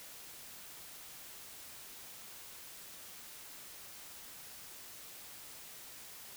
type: silence
effects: white hiss -51 dBFS RMS until 6.36 s